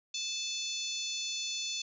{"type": "harmonic tone", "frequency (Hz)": 873, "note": "A5", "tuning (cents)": -14, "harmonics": [3, 4, 5, 6, 7, 8], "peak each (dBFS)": [-42, -38, -40, -45, -41, -44], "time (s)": [0.14, 1.82], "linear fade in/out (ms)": 5, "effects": []}